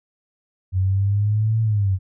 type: exponential two-way sweep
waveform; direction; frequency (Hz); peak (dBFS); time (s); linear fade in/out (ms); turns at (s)
sine; up then down; 92.2 to 112.7 to 92.2; -16; 0.72-1.99; 50; 1.61
effects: none